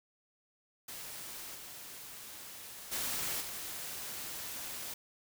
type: noise with level steps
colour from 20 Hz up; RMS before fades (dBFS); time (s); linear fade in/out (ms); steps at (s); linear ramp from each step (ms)
white; -45 / -48 / -36 / -42; 0.88-4.94; 5; 1.54 / 2.91 / 3.4; 20
effects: none